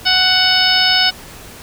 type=harmonic tone; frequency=742 Hz; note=F#5; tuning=5 cents sharp; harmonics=1 / 2 / 3 / 4 / 5 / 6 / 7; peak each=-21 / -18 / -21 / -16 / -19 / -20 / -16 dBFS; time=0.05-1.11 s; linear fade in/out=20 ms; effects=pink hiss -36 dBFS RMS until 1.62 s